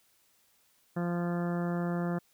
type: harmonic tone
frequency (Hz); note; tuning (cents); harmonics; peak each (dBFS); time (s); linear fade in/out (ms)
173.6; F3; -10; 1 / 2 / 3 / 4 / 5 / 6 / 7 / 8 / 9 / 10; -30 / -37 / -40 / -41 / -49 / -48 / -47 / -47 / -53 / -49; 0.96-2.19; 10
effects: white hiss -68 dBFS RMS until 2.33 s